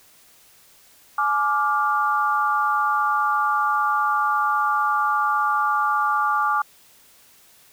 sine chord, D diminished, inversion second, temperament just, 845.8 / 1174.7 / 1409.6 Hz, Ab5 / D6 / F6, +31 / 0 / +16 cents, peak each -24 / -20 / -25 dBFS, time 1.18-6.62 s, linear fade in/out 5 ms, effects white hiss -53 dBFS RMS until 7.72 s

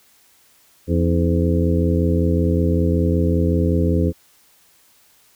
harmonic tone with a mistuned harmonic, 85.3 Hz, F2, 40 cents flat, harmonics 1 / 2 / 3 / 4 / 5 / 6, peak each -18 / -21 / -23 / -24 / -25 / -26 dBFS, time 0.87-4.13 s, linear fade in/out 50 ms, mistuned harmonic 4, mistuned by -86 cents, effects white hiss -55 dBFS RMS until 5.35 s

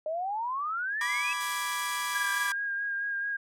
sine exponential sweep, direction up, 607 to 2637 Hz, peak -29 dBFS, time 0.06-1.33 s, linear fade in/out 2 ms
30% pulse chord, G# diminished, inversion first, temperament equal, 987.8 / 1174.7 / 1661.2 Hz, B5 / D6 / G#6, 0 / 0 / 0 cents, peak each -32 dBFS, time 1.01-2.52 s, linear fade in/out 2 ms
blue noise, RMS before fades -36 dBFS, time 1.4-2.52 s, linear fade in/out 10 ms
sine tone with vibrato, 1623 Hz, G#6, 40 cents flat, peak -29 dBFS, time 2.14-3.37 s, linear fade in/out 10 ms, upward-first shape sine, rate 4.6 Hz, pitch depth 23 cents each way
effects low-pass 11000 Hz 12 dB/octave

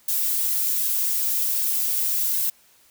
violet noise with flanger, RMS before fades -23 dBFS, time 0.08-2.5 s, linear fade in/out 5 ms, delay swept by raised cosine 1.8 to 6 ms, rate 1.3 Hz, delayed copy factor +0.85, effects white hiss -57 dBFS RMS until 2.9 s

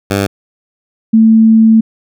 10% pulse / sine tone pair in turn, 99.1 / 222.5 Hz, G2 / A3, +19 / +20 cents, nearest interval octave + major second, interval 1401 cents, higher second, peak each -3 dBFS, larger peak neither, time 0.1-0.27 / 1.13-1.81 s, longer second, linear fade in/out 10 ms, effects none

